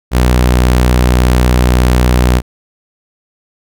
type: tone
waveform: sawtooth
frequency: 61.74 Hz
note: B1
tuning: in tune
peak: -3 dBFS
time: 0.11-2.42 s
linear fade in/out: 50 ms
effects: none